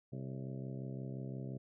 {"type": "harmonic tone with a mistuned harmonic", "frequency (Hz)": 65.7, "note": "C2", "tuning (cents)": 8, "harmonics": [2, 3, 4, 5, 6, 7, 8, 9, 10], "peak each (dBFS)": [-42, -47, -50, -54, -52, -58, -57, -60, -60], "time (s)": [0.12, 1.58], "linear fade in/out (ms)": 10, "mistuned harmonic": 8, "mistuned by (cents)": 64, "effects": []}